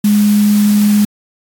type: tone in noise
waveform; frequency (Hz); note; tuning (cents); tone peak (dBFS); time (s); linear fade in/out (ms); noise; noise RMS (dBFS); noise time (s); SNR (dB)
sine; 207.7; G#3; 0; -7; 0.04-1.05; 5; white; -25; 0.04-1.05; +15
effects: AAC 64 kbps